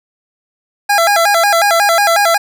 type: tone with vibrato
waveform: 25% pulse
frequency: 740 Hz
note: F#5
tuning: in tune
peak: -5 dBFS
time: 0.89-2.38 s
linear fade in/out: 10 ms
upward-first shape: square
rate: 5.5 Hz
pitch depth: 170 cents each way
effects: none